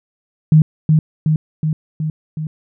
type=tone with echo; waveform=sine; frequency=155.56 Hz; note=D#3; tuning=in tune; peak=-5 dBFS; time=0.52-0.62 s; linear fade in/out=2 ms; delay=370 ms; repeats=5; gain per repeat=-3 dB; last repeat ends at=2.47 s; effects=none